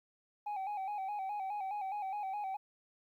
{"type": "tone with vibrato", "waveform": "sine", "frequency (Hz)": 798, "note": "G5", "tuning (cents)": 31, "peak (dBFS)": -33, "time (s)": [0.46, 2.57], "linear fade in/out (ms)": 10, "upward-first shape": "square", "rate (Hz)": 4.8, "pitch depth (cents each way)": 70, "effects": ["tanh soft clip ceiling -35 dBFS", "12-bit"]}